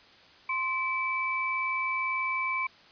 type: tone pair together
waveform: sine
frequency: 1046.5 / 2309 Hz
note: C6 / D7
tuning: 0 / -30 cents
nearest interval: octave + major second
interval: 1370 cents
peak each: -31 / -29 dBFS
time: 0.49-2.67 s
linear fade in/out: 5 ms
effects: white hiss -55 dBFS RMS until 2.91 s + resampled to 11025 Hz